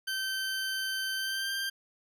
20% pulse tone with pitch glide, 1547 to 1579.5 Hz, G6 to G6, -23 to +13 cents, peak -26 dBFS, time 0.07-1.7 s, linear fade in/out 10 ms, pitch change +36 cents, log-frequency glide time 1.16-1.52 s, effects none

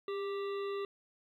harmonic tone with a mistuned harmonic, 392 Hz, G4, in tune, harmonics 1 / 3 / 5 / 7 / 9 / 10, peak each -35 / -44 / -52 / -53 / -56 / -55 dBFS, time 0.08-0.85 s, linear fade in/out 2 ms, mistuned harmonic 1, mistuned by +34 cents, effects 12-bit

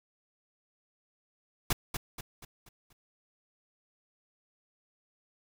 pink noise with echo, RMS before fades -27 dBFS, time 1.7-1.73 s, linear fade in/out 5 ms, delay 240 ms, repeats 5, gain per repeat -7 dB, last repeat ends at 2.93 s, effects none

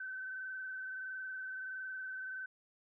sine tone with frequency modulation, 1530 Hz, G6, 42 cents flat, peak -40 dBFS, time 0-2.46 s, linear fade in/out 5 ms, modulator 21.5 Hz, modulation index 0.99, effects none

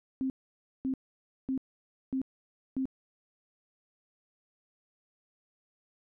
sine tone bursts, 263.9 Hz, C4, 15 cents sharp, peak -28 dBFS, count 5, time 0.21-2.855 s, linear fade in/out 0 ms, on 89 ms, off 550 ms, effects none

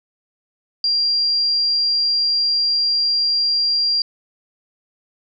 sine tone, 4763 Hz, D8, 24 cents sharp, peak -15 dBFS, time 0.84-4.02 s, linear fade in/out 2 ms, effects none

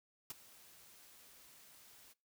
white noise with ADSR envelope, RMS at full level -41 dBFS, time 0.3-2.14 s, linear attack 3 ms, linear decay 22 ms, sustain -20 dB, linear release 25 ms, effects noise-tail reverb RT60 0.3 s tail -23 dB re dry

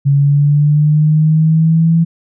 sine linear sweep, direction up, 139.5 to 166.6 Hz, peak -7 dBFS, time 0.05-2.05 s, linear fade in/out 20 ms, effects none

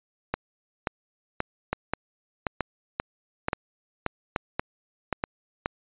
two click trains, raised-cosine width 0.5 ms, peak -10 / -10 dBFS, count 11 / 5, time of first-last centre 0.34-5.659 / 1.73-5.239 s, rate 1.88 / 1.14 Hz, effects resampled to 8000 Hz

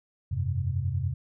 sine chord, F suspended second, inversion none, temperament equal, 87.31 / 98 / 130.81 Hz, F2 / G2 / C3, 0 / 0 / 0 cents, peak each -30 dBFS, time 0.31-1.14 s, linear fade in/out 10 ms, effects none

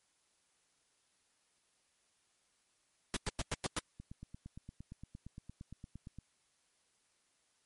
pink noise bursts, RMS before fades -35 dBFS, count 6, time 3.14-3.79 s, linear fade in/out 0 ms, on 25 ms, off 100 ms
click train, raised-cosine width 5 ms, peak -35 dBFS, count 20, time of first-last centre 4-6.186 s, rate 8.69 Hz
effects white hiss -75 dBFS RMS until 7.65 s + MP3 48 kbps

